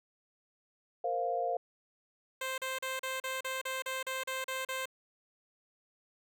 sine chord, Bb suspended second, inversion none, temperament equal, 466.2 / 523.3 / 698.5 Hz, Bb4 / C5 / F5, 0 / 0 / 0 cents, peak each -37 / -36 / -32 dBFS, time 1.04-1.57 s, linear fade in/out 5 ms
10% pulse tone bursts, 523.3 Hz, C5, in tune, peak -26 dBFS, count 12, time 2.41-4.857 s, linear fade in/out 5 ms, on 170 ms, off 37 ms
effects none

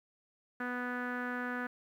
sawtooth tone with low-pass filter, 246.9 Hz, B3, in tune, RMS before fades -37 dBFS, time 0.6-1.67 s, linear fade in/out 5 ms, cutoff 1600 Hz, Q 6.9, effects 11-bit

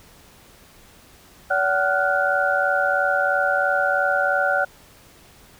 sine tone cluster, 572 / 753 / 1408 / 1491 Hz, D5 / F#5 / F6 / F#6, -46 / +30 / +14 / +13 cents, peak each -23 dBFS, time 1.5-4.65 s, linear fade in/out 10 ms, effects pink hiss -50 dBFS RMS until 5.59 s

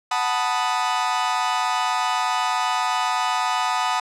40% pulse chord, B dominant seventh, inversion second, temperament equal, 740 / 880 / 987.8 / 1244.5 Hz, F#5 / A5 / B5 / D#6, 0 / 0 / 0 / 0 cents, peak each -25 dBFS, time 0.11-4 s, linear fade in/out 5 ms, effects low-pass 7000 Hz 12 dB/octave

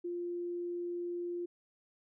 sine tone, 349.2 Hz, F4, in tune, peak -35 dBFS, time 0.04-1.46 s, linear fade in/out 10 ms, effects none

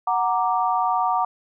sine chord, Gb augmented, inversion none, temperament equal, 740 / 932.3 / 1174.7 Hz, Gb5 / Bb5 / D6, 0 / 0 / 0 cents, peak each -22 / -23 / -24 dBFS, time 0.07-1.25 s, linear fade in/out 5 ms, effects none

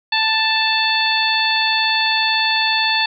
harmonic tone, 882 Hz, A5, 4 cents sharp, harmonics 1 / 2 / 3 / 4 / 5, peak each -21 / -21 / -21 / -21 / -21 dBFS, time 0.12-3.06 s, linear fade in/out 5 ms, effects none

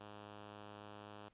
5% pulse tone, 103.83 Hz, G#2, in tune, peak -40 dBFS, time 0-1.29 s, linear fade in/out 10 ms, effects pink hiss -75 dBFS RMS until 1.33 s + resampled to 8000 Hz

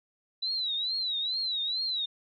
sine tone with vibrato, 3951 Hz, B7, in tune, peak -28 dBFS, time 0.42-2.06 s, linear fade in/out 10 ms, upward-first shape triangle, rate 2.3 Hz, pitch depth 150 cents each way, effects none

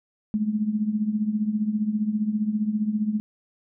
sine tone with tremolo, 212.9 Hz, G#3, 43 cents sharp, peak -18 dBFS, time 0.34-3.2 s, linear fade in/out 0 ms, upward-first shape triangle, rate 15 Hz, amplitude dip 80%, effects none

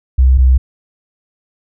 sine tone pair in turn, 64.6 / 64.29 Hz, C2 / C2, -21 / -30 cents, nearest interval unison, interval 9 cents, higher first, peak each -5 dBFS, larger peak neither, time 0.18-0.38 / 0.38-0.58 s, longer neither, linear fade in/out 10 ms, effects none

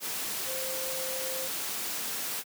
sine tone in noise, 523.3 Hz, C5, in tune, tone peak -37 dBFS, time 0.45-1.5 s, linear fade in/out 50 ms, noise white, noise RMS -34 dBFS, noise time 0-2.44 s, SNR -6 dB, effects high-pass 150 Hz 12 dB/octave

